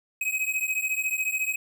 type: beating tone pair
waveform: square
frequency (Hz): 2528 / 2542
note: D#7 / D#7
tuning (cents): +27 / +36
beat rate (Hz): 14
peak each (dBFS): -29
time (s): 0.21-1.56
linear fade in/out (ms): 5
effects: none